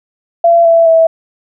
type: tone with pitch steps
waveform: sine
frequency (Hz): 679 / 666.2 / 653.6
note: F5 / E5 / E5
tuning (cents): -49 / +18 / -15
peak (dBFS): -4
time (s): 0.44-1.07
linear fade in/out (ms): 5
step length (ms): 210
effects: none